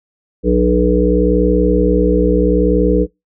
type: harmonic tone with a mistuned harmonic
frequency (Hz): 60.7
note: B1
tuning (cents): -29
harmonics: 1 / 3 / 5 / 7 / 8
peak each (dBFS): -16 / -16 / -16 / -16 / -16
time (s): 0.43-3.07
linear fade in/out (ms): 50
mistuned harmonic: 1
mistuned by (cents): -61
effects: noise-tail reverb RT60 0.2 s tail -25 dB re dry